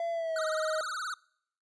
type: tone with pitch glide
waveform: triangle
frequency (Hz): 676 to 627.1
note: E5 to D#5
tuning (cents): +43 to +13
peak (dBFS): -28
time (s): 0-0.81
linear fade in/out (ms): 2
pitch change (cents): -130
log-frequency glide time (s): 0.11-0.46
type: tone with vibrato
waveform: square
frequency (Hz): 1367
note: F6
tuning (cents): -37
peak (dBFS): -34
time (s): 0.36-1.14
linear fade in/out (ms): 2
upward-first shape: sine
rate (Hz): 19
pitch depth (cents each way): 180
effects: noise-tail reverb RT60 0.7 s tail -25 dB re dry + resampled to 22050 Hz